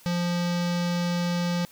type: tone with low-pass filter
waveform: square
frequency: 174.61 Hz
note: F3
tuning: in tune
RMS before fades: -26 dBFS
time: 0.06-1.65 s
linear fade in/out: 0 ms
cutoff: 5200 Hz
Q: 2
effects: white hiss -53 dBFS RMS until 1.71 s